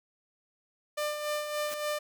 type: tone with tremolo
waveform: sawtooth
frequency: 597 Hz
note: D5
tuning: 28 cents sharp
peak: -25 dBFS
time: 0.97-1.99 s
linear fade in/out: 10 ms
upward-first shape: sine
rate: 3.5 Hz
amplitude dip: 50%
type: noise with exponential growth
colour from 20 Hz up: white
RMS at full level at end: -37 dBFS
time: 1.56-1.74 s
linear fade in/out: 0 ms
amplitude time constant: 38 ms
effects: none